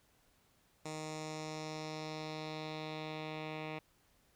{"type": "tone with low-pass filter sweep", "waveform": "10% pulse", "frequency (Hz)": 155.56, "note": "D#3", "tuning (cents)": 0, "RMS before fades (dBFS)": -43, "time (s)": [0.85, 3.79], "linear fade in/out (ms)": 5, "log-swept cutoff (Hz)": [7600, 2800], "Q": 2.2, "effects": ["pink hiss -71 dBFS RMS until 4.35 s"]}